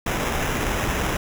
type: noise with sample-and-hold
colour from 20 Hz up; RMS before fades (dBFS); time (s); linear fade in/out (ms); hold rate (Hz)
pink; -24; 0.06-1.17; 5; 4410
effects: none